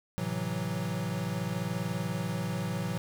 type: chord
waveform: square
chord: F# half-diminished seventh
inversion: first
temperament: equal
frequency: 110 / 130.81 / 164.81 / 185 Hz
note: A2 / C3 / E3 / F#3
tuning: 0 / 0 / 0 / 0 cents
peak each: -38 / -39 / -36 / -36 dBFS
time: 0.18-2.98 s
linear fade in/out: 0 ms
effects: none